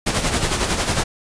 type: noise with tremolo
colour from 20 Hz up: pink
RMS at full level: -18 dBFS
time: 0.06-1.04 s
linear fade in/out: 10 ms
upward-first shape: sine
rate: 11 Hz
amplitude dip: 55%
effects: resampled to 22050 Hz